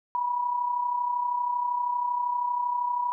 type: tone with amplitude modulation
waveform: sine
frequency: 975 Hz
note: B5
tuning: 23 cents flat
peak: -22 dBFS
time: 0.15-3.12 s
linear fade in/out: 0 ms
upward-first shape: sine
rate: 32.7 Hz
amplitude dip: 55%
effects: none